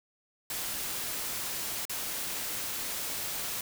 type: noise with dropouts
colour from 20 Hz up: white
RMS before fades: -35 dBFS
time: 0.5-3.61 s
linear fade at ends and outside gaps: 2 ms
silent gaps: 1.853-1.895 s
effects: none